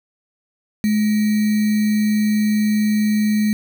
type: tone with sample-and-hold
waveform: sine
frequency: 212.3 Hz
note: G#3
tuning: 38 cents sharp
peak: -14 dBFS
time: 0.84-3.53 s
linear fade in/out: 0 ms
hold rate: 2100 Hz
effects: none